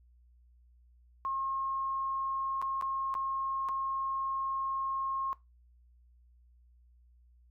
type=tone with dropouts; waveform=sine; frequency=1076 Hz; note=C6; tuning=48 cents sharp; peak=-31 dBFS; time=1.25-5.33 s; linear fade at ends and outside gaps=0 ms; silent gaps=2.616-2.624 / 2.812-2.823 / 3.141-3.151 / 3.687-3.691 s; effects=noise-tail reverb RT60 0.2 s tail -18 dB re dry + added 60 Hz sine -59 dBFS peak until 7.5 s